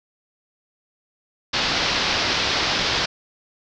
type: low-pass noise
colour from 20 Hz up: white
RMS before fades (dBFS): -22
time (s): 1.53-3.06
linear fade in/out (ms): 10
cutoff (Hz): 5300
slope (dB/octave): 48
effects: none